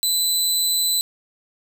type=tone; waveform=20% pulse; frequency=4007 Hz; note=B7; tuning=24 cents sharp; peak=-12 dBFS; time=0.03-1.01 s; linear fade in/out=0 ms; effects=none